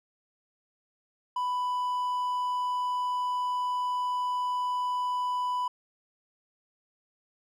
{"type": "tone", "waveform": "triangle", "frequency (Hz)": 993, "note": "B5", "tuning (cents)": 9, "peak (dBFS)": -25, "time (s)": [1.36, 5.68], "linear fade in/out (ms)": 5, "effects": []}